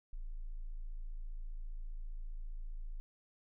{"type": "tone", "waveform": "sine", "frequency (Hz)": 27.49, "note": "A0", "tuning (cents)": -1, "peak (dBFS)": -39, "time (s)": [0.13, 3], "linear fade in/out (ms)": 0, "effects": []}